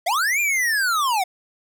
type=linear two-way sweep; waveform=square; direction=up then down; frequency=622.3 to 2432 to 708 Hz; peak=-19 dBFS; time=0.06-1.24 s; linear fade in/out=10 ms; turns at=0.4 s; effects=none